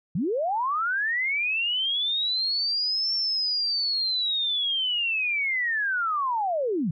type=linear two-way sweep; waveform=sine; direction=up then down; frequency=140 to 5450 to 140 Hz; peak=-23 dBFS; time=0.15-6.91 s; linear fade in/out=5 ms; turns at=3.14 s; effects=none